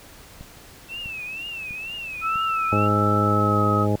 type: click train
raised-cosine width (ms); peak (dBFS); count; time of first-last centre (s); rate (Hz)
5; -27; 4; 0.41-2.358; 1.54
type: tone with vibrato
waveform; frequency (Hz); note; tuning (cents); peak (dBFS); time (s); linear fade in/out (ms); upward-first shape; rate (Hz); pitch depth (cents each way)
sine; 2637; E7; 0; -30; 0.88-2.89; 50; triangle; 2.1; 140
type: tone with pitch glide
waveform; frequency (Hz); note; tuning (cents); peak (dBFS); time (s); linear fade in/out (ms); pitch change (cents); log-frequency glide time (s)
sine; 1320 to 1272.1; E6 to D#6; +2 to +38; -21; 2.21-3.87; 50; -64; 3.19-3.63
type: harmonic tone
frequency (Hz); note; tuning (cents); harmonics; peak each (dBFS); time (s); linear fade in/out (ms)
103.83; G#2; 0; 1 / 2 / 3 / 4 / 5 / 6 / 8; -22 / -25 / -27 / -28 / -29 / -30 / -31; 2.72-3.96; 5
effects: pink hiss -46 dBFS RMS until 4 s